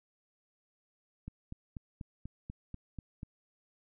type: click train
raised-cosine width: 5 ms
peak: -29 dBFS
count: 9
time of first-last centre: 1.28-3.231 s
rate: 4.1 Hz
effects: none